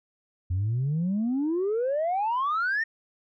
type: exponential sweep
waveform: sine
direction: up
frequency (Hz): 86.5 to 1864.7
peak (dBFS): -22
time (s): 0.5-2.84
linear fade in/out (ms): 10
effects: tanh soft clip ceiling -21 dBFS